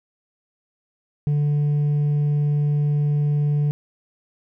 triangle tone with hard clipping, 146.83 Hz, D3, in tune, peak -16 dBFS, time 1.27-3.71 s, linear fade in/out 0 ms, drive 1 dB, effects none

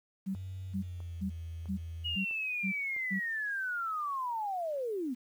sine tone bursts, 192.4 Hz, G3, 32 cents flat, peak -31 dBFS, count 7, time 0.26-3.198 s, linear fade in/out 20 ms, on 94 ms, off 380 ms
sine tone with pitch glide, 93.8 to 82.61 Hz, F#2 to E2, +24 to +4 cents, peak -38 dBFS, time 0.34-2.16 s, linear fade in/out 10 ms, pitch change -220 cents, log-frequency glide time 0.68-1.25 s
click train, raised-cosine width 1 ms, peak -40 dBFS, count 5, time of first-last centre 0.35-2.964 s, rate 1.53 Hz
sine linear sweep, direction down, 2900 to 230 Hz, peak -32 dBFS, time 2.04-5.15 s, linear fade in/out 20 ms
effects 10-bit

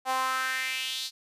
sawtooth tone with high-pass filter sweep, 260.2 Hz, C4, 9 cents flat, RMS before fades -30 dBFS, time 0.05-1.11 s, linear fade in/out 50 ms, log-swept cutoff 790 to 4400 Hz, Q 3.6, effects resampled to 32000 Hz

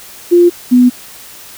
sine tone pair in turn, 349.2 / 248.1 Hz, F4 / B3, 0 / +8 cents, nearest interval tritone, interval 592 cents, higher first, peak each -3 dBFS, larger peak neither, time 0.31-0.5 / 0.71-0.9 s, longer neither, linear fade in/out 20 ms, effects white hiss -34 dBFS RMS until 1.57 s

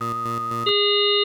15% pulse tone with tremolo, 116.8 Hz, A#2, 4 cents sharp, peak -22 dBFS, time 0-0.72 s, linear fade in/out 20 ms, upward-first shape square, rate 3.9 Hz, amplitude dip 55%
sine tone with vibrato, 1244.5 Hz, D#6, in tune, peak -24 dBFS, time 0.01-0.69 s, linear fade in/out 0 ms, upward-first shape square, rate 6.7 Hz, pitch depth 11 cents each way
harmonic tone, 409.1 Hz, G#4, 26 cents flat, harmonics 1 / 3 / 5 / 7 / 9 / 10, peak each -20 / -28 / -30 / -22 / -22 / -28 dBFS, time 0.66-1.24 s, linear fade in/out 10 ms
effects none

